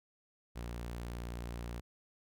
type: tone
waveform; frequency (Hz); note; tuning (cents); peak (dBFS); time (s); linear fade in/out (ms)
sawtooth; 59; A#1; +22; -36; 0.55-1.81; 20
effects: none